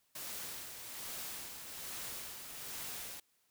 white noise with tremolo, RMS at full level -43 dBFS, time 0.15-3.2 s, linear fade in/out 5 ms, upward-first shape sine, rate 1.2 Hz, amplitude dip 45%, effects white hiss -75 dBFS RMS until 3.5 s

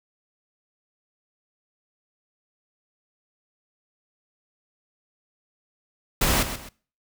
pink noise with echo, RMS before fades -21 dBFS, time 6.21-6.43 s, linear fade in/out 5 ms, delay 130 ms, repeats 2, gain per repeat -10 dB, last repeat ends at 6.69 s, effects noise-tail reverb RT60 0.4 s tail -21 dB re dry

